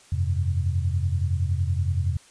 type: chord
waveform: sine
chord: F suspended second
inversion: none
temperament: equal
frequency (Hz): 87.31 / 98 / 130.81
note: F2 / G2 / C3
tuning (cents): 0 / 0 / 0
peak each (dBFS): -23 / -27 / -29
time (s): 0.12-2.17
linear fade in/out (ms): 5
effects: white hiss -53 dBFS RMS until 2.3 s + resampled to 22050 Hz